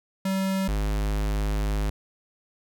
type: tone pair in turn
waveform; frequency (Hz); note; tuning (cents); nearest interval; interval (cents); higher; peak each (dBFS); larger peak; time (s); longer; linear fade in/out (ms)
square; 191.8 / 51.54; G3 / G#1; -37 / -12; octave + major seventh; 2275; first; -24; neither; 0.25-0.68 / 0.68-1.9; second; 5
effects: none